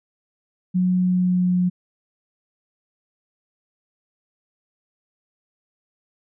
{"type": "tone with pitch glide", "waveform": "sine", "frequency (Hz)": [182.3, 180.1], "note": ["F#3", "F#3"], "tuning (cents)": [-25, -46], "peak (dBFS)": -16, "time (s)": [0.74, 1.7], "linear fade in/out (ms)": 20, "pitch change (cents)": -21, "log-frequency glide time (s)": [0.99, 1.58], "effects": []}